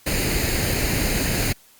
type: noise with comb filter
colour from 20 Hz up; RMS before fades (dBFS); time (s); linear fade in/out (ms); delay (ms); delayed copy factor
pink; -22; 0.06-1.53; 10; 0.44; +0.6
effects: white hiss -53 dBFS RMS until 1.79 s + Opus 48 kbps